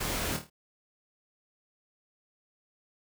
pink noise with echo, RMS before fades -33 dBFS, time 0-0.37 s, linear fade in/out 10 ms, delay 26 ms, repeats 5, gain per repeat -6 dB, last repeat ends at 0.5 s, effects none

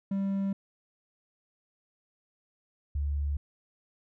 triangle / sine tone pair in turn, 196 / 71.91 Hz, G3 / D2, 0 / -36 cents, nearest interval octave + perfect fourth, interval 1736 cents, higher first, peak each -25 / -27 dBFS, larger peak first, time 0.11-0.53 / 2.95-3.37 s, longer neither, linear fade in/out 5 ms, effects none

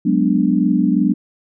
sine chord, G# half-diminished seventh, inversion third, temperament equal, 185 / 207.7 / 246.9 / 293.7 Hz, F#3 / G#3 / B3 / D4, 0 / 0 / 0 / 0 cents, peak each -18 dBFS, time 0.05-1.14 s, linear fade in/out 10 ms, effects none

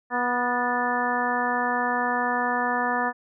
harmonic tone with a mistuned harmonic, 244.4 Hz, B3, 18 cents flat, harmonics 1 / 2 / 3 / 4 / 5 / 6 / 7, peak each -31 / -32 / -28 / -28 / -31 / -34 / -28 dBFS, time 0.1-3.13 s, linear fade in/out 50 ms, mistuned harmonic 7, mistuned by +39 cents, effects none

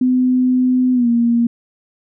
sine tone with pitch glide, 253.5 to 235.2 Hz, B3 to A#3, +45 to +16 cents, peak -11 dBFS, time 0.01-1.47 s, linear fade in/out 5 ms, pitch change -129 cents, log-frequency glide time 0.93-1.08 s, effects none

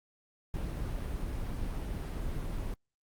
brown noise, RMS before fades -35 dBFS, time 0.54-2.74 s, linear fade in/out 2 ms, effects Opus 32 kbps

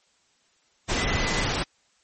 sine tone in noise, 2013 Hz, B6, 33 cents sharp, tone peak -31 dBFS, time 0.96-1.44 s, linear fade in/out 20 ms, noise pink, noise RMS -25 dBFS, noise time 0.88-1.64 s, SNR -9 dB, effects white hiss -65 dBFS RMS until 2.03 s + MP3 32 kbps

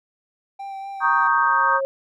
triangle tone with vibrato, 784 Hz, G5, in tune, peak -28 dBFS, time 0.59-1.28 s, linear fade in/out 10 ms, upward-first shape sine, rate 4.1 Hz, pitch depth 16 cents each way
sine chord, Eb dominant seventh, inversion second, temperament equal, 932.3 / 1108.7 / 1244.5 / 1568 Hz, Bb5 / Db6 / Eb6 / G6, 0 / 0 / 0 / 0 cents, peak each -21 dBFS, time 1-1.81 s, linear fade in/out 50 ms
sine tone with exponential growth, 542 Hz, C#5, 39 cents flat, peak -19 dBFS, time 1.25-1.85 s, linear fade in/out 0 ms, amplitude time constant 130 ms
effects none

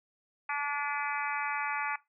harmonic tone with a mistuned harmonic, 289 Hz, D4, 28 cents flat, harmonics 3 / 4 / 5 / 6 / 7 / 8 / 9, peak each -36 / -37 / -38 / -39 / -39 / -40 / -41 dBFS, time 0.49-1.96 s, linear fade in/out 5 ms, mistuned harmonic 9, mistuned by -50 cents, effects noise-tail reverb RT60 0.2 s tail -19 dB re dry

